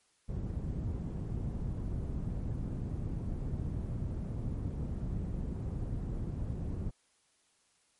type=low-pass noise; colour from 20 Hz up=white; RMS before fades=-36 dBFS; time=0.28-6.91 s; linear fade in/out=20 ms; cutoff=130 Hz; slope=12 dB/octave; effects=white hiss -71 dBFS RMS until 7.99 s + MP3 48 kbps